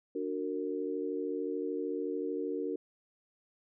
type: chord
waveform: sine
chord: D augmented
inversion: none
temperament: just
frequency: 293.7 / 367.1 / 458.9 Hz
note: D4 / F#4 / A#4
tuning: 0 / -14 / -27 cents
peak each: -37 / -37 / -36 dBFS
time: 0.15-2.76 s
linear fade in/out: 5 ms
effects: none